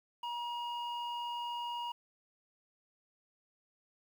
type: tone with low-pass filter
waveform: square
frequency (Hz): 954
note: A#5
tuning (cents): +40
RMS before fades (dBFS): -39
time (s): 0.23-1.92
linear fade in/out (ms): 5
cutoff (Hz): 2300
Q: 4.4
effects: 10-bit